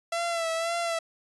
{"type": "tone with vibrato", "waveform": "sawtooth", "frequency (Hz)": 669, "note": "E5", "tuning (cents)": 25, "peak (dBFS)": -23, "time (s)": [0.12, 0.99], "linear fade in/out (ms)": 5, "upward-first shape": "sine", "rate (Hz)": 1.9, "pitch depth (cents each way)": 43, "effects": ["resampled to 24000 Hz"]}